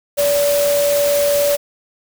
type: tone in noise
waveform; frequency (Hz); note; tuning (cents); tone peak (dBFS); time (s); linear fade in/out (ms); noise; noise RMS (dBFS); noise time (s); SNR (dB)
sine; 575; D5; -37; -13; 0.17-1.57; 20; white; -23; 0.17-1.57; +7
effects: none